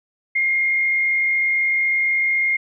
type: tone with frequency modulation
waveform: sine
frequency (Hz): 2128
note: C7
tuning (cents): +29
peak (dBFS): -16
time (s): 0.35-2.57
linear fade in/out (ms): 10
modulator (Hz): 53.9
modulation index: 0.47
effects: none